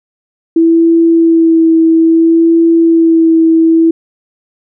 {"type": "tone with vibrato", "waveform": "sine", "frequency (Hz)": 328.8, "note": "E4", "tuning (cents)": -4, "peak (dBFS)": -4, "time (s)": [0.56, 3.91], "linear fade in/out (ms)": 5, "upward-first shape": "sine", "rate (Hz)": 0.6, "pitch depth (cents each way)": 18, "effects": []}